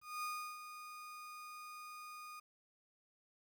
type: tone with ADSR envelope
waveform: 35% pulse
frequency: 1229 Hz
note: D#6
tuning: 22 cents flat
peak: -37 dBFS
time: 0.01-2.4 s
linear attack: 220 ms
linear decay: 340 ms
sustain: -10 dB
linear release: 9 ms
effects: 12-bit